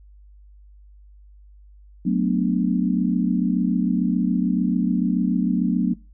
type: chord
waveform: sine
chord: B minor seventh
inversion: second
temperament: equal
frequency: 185 / 220 / 246.9 / 293.7 Hz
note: F#3 / A3 / B3 / D4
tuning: 0 / 0 / 0 / 0 cents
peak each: -21 / -25 / -23 / -26 dBFS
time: 2.05-5.94 s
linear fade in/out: 10 ms
effects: noise-tail reverb RT60 0.3 s tail -23 dB re dry + added 50 Hz sine -45 dBFS peak until 6.13 s